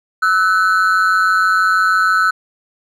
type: ring-modulated tone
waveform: triangle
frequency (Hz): 1400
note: F6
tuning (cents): +4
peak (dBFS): -6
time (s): 0.22-2.31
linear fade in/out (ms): 10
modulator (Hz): 93.1
effects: none